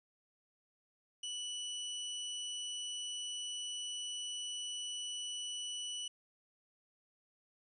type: tone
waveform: sawtooth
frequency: 2960 Hz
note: F#7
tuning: in tune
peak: -36 dBFS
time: 1.23-6.08 s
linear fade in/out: 5 ms
effects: resampled to 24000 Hz